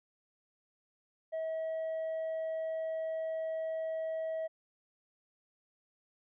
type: tone with tanh clipping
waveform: triangle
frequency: 643 Hz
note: E5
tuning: 43 cents flat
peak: -34 dBFS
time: 1.32-4.48 s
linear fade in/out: 20 ms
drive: 7 dB
effects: none

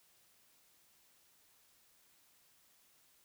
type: silence
effects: white hiss -69 dBFS RMS until 3.24 s

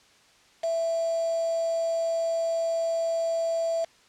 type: tone with quantisation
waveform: sine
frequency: 662 Hz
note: E5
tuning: 7 cents sharp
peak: -24 dBFS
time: 0.63-3.85 s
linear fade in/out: 10 ms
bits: 6
effects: white hiss -58 dBFS RMS until 4.08 s + low-pass 6000 Hz 12 dB/octave

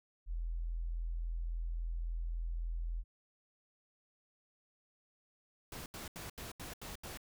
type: tone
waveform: sine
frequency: 41.81 Hz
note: E1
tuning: 25 cents sharp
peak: -35 dBFS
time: 0.26-3.04 s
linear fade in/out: 50 ms
type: noise bursts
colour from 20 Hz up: pink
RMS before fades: -46 dBFS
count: 7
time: 5.72-7.174 s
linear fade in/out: 2 ms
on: 140 ms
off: 79 ms
effects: none

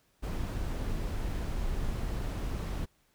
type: noise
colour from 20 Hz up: brown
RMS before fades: -33 dBFS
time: 0.22-2.86 s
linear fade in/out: 20 ms
effects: pink hiss -70 dBFS RMS until 3.14 s

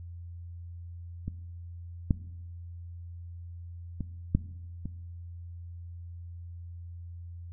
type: clicks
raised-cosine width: 5 ms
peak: -21 / -11 / -20 / -10 / -22 dBFS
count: 5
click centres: 1.28 / 2.108 / 4.007 / 4.35 / 4.856 s
effects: noise-tail reverb RT60 1.0 s tail -19 dB re dry + added 86 Hz sine -40 dBFS peak until 7.52 s

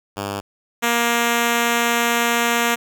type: tone pair in turn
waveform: 5% pulse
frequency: 100.1 / 235.5 Hz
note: G2 / A#3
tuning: +37 / +18 cents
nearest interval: octave + minor third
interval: 1481 cents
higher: second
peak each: -13 / -5 dBFS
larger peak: second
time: 0.16-0.41 / 0.82-2.76 s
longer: second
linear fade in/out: 20 ms
effects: none

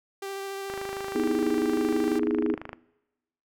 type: tone with vibrato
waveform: sawtooth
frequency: 392 Hz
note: G4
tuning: in tune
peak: -29 dBFS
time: 0.22-2.19 s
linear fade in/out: 5 ms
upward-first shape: square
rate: 14 Hz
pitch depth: 9 cents each way
type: click train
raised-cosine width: 0.5 ms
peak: -21 dBFS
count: 54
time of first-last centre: 0.7-2.731 s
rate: 26.1 Hz
type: chord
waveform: sine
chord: E major seventh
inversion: second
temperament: equal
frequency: 246.9 / 311.1 / 329.6 / 415.3 Hz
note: B3 / D#4 / E4 / G#4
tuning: 0 / 0 / 0 / 0 cents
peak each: -29 / -28 / -30 / -28 dBFS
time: 1.15-2.55 s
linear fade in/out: 5 ms
effects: noise-tail reverb RT60 1.0 s tail -22 dB re dry

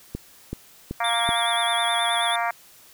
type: click train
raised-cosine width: 3 ms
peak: -16 dBFS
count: 4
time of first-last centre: 0.15-1.291 s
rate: 2.63 Hz
type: harmonic tone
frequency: 233.1 Hz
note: A#3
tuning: in tune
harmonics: 3 / 4 / 5 / 6 / 7 / 8 / 9 / 10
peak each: -26 / -28 / -30 / -32 / -33 / -34 / -35 / -36 dBFS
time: 1-2.51 s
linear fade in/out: 5 ms
type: tone with vibrato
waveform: square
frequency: 3451 Hz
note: A7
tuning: 34 cents flat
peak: -25 dBFS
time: 1.04-2.36 s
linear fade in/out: 5 ms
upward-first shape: sine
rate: 9.4 Hz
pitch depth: 72 cents each way
effects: white hiss -51 dBFS RMS until 2.93 s

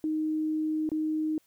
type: tone with dropouts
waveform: sine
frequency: 311.1 Hz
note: D#4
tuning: in tune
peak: -26 dBFS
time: 0.04-1.38 s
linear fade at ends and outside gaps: 1 ms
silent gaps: 0.891-0.917 s
effects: white hiss -68 dBFS RMS until 1.46 s

